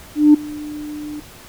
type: tone with ADSR envelope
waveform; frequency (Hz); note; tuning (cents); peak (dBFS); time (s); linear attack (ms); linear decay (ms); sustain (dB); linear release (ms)
sine; 298.8; D4; +30; -3; 0.15-1.2; 190; 10; -23; 4
effects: tanh soft clip ceiling -1 dBFS + pink hiss -41 dBFS RMS until 1.48 s